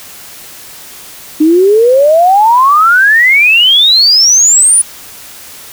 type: exponential sweep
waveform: sine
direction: up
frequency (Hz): 300 to 9900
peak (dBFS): -3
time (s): 1.4-4.82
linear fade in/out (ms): 10
effects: white hiss -31 dBFS RMS until 5.72 s